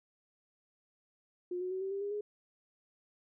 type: tone with pitch steps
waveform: sine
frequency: 357.2 / 366.4 / 375.8 / 385.5 / 395.4 / 405.6 / 416 Hz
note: F4 / F#4 / F#4 / G4 / G4 / G#4 / G#4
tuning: +39 / -17 / +27 / -29 / +15 / -41 / +3 cents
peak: -34 dBFS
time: 1.51-2.21 s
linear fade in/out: 5 ms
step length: 100 ms
effects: none